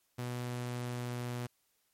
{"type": "tone with pitch glide", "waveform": "sawtooth", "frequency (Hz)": [122.8, 122.02], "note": ["B2", "B2"], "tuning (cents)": [-9, -20], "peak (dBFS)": -32, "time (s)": [0.18, 1.47], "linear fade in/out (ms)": 10, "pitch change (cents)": -11, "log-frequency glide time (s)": [0.48, 1.32], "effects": ["white hiss -75 dBFS RMS until 1.93 s", "MP3 64 kbps"]}